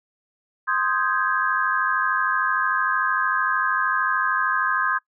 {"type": "chord", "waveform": "sine", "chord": "Ab major seventh", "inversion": "first", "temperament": "equal", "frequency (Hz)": [1046.5, 1244.5, 1568, 1661.2], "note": ["C6", "Eb6", "G6", "Ab6"], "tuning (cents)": [0, 0, 0, 0], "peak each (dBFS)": -25, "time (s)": [0.67, 4.99], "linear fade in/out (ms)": 20, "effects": ["noise-tail reverb RT60 0.1 s tail -22 dB re dry"]}